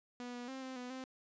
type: tone with pitch steps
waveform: sawtooth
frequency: 245 / 243.4 / 264.5 / 260.6 / 248.1 / 260.4 Hz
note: B3 / B3 / C4 / C4 / B3 / C4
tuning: -14 / -25 / +19 / -7 / +8 / -8 cents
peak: -39 dBFS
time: 0.2-1.04 s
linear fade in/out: 0 ms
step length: 140 ms
effects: resampled to 16000 Hz